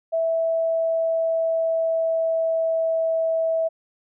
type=tone with pitch glide; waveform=sine; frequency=656 to 651.5 Hz; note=E5 to E5; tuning=-9 to -20 cents; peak=-19 dBFS; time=0.12-3.69 s; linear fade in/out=20 ms; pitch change=-11 cents; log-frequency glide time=0.5-3.18 s; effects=none